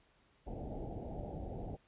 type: low-pass noise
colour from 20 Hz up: pink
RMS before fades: -43 dBFS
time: 0.46-1.77 s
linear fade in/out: 20 ms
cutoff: 830 Hz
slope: 96 dB/octave
effects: pink hiss -70 dBFS RMS until 1.87 s + resampled to 8000 Hz

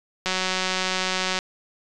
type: click train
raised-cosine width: 0.2 ms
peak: -7 dBFS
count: 211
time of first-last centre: 0.26-1.389 s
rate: 186 Hz
effects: resampled to 24000 Hz

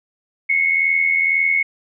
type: tone pair together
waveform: sine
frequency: 2118 / 2200 Hz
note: C7 / C#7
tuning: +21 / -14 cents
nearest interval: minor second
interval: 65 cents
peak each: -21 / -15 dBFS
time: 0.49-1.63 s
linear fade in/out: 10 ms
effects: none

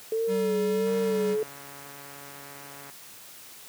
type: tone with vibrato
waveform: sine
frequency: 440 Hz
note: A4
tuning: in tune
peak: -24 dBFS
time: 0.12-1.43 s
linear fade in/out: 2 ms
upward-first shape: sine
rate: 1.5 Hz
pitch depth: 68 cents each way
type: tone with pitch glide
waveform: square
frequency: 191.4 to 193.07 Hz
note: G3 to G3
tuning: -41 to -26 cents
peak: -30 dBFS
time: 0.27-1.37 s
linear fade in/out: 50 ms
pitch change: +15 cents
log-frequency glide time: 0.55-0.63 s
type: click train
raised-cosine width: 0.5 ms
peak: -31 dBFS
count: 287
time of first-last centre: 0.87-2.898 s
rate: 141 Hz
effects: white hiss -47 dBFS RMS until 3.68 s + high-pass 80 Hz 12 dB/octave

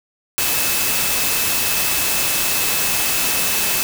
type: tone in noise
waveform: sine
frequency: 2602 Hz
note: E7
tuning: 23 cents flat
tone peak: -27 dBFS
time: 0.38-3.83 s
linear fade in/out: 0 ms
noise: white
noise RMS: -19 dBFS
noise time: 0.38-3.83 s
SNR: -11 dB
effects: none

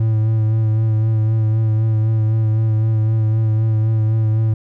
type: tone with vibrato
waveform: triangle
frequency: 110 Hz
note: A2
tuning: in tune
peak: -11 dBFS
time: 0-4.54 s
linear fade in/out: 5 ms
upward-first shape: sine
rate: 3.9 Hz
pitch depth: 24 cents each way
effects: none

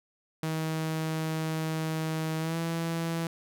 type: tone with pitch glide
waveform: sawtooth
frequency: 159 to 165.75 Hz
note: D#3 to E3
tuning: +38 to +10 cents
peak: -25 dBFS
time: 0.43-3.27 s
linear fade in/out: 2 ms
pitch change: +72 cents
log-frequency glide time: 2.39-2.57 s
effects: none

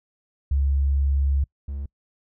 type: tone pair in turn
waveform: sine / triangle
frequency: 69.3 / 69.74 Hz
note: C#2 / C#2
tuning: 0 / +11 cents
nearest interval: unison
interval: 11 cents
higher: second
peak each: -18 / -26 dBFS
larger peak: first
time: 0.51-1.44 / 1.68-1.86 s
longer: first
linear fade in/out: 5 ms
effects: noise-tail reverb RT60 0.1 s tail -26 dB re dry

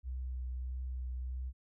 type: tone with vibrato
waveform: sine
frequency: 63.2 Hz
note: B1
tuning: 41 cents sharp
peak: -36 dBFS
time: 0.03-1.53 s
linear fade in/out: 50 ms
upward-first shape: triangle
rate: 1.6 Hz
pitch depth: 20 cents each way
effects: none

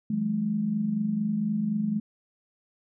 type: tone cluster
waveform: sine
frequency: 163.2 / 188.4 / 212.5 Hz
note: E3 / F#3 / G#3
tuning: -17 / +32 / +40 cents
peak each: -34 / -34 / -25 dBFS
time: 0.1-2 s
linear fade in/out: 5 ms
effects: none

